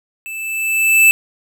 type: tone with level ramp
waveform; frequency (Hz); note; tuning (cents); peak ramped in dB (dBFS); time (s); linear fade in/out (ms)
square; 2637; E7; 0; -27 to -6; 0.26-1.11; 0
effects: none